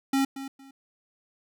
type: tone with echo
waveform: square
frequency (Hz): 271.3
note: C#4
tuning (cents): -37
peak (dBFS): -22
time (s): 0.13-0.25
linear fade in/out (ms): 5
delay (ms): 230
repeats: 2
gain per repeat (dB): -13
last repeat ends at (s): 0.71
effects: none